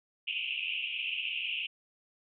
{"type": "band-pass noise", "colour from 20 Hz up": "pink", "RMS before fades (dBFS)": -35, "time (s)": [0.27, 1.67], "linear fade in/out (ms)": 10, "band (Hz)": [2500, 3000], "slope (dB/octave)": 96, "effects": []}